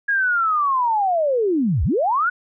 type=linear two-way sweep; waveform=sine; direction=down then up; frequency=1661.2 to 57.5 to 1505 Hz; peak=-16 dBFS; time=0.08-2.3 s; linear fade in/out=10 ms; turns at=1.84 s; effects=none